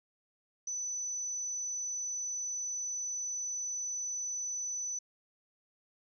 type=tone; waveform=sine; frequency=5990 Hz; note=F#8; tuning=20 cents sharp; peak=-34 dBFS; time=0.67-4.99 s; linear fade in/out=5 ms; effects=none